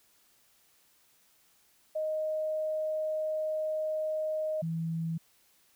sine tone pair in turn, 622.3 / 163.97 Hz, D#5 / E3, 0 / -9 cents, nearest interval octave + major seventh, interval 2309 cents, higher first, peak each -29 / -30 dBFS, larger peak first, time 1.95-4.62 / 4.62-5.18 s, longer first, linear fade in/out 10 ms, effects white hiss -66 dBFS RMS until 5.75 s

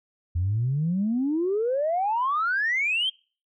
sine exponential sweep, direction up, 82.9 to 3242 Hz, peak -21 dBFS, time 0.35-3.1 s, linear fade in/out 10 ms, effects noise-tail reverb RT60 0.4 s tail -26 dB re dry + tanh soft clip ceiling -17 dBFS

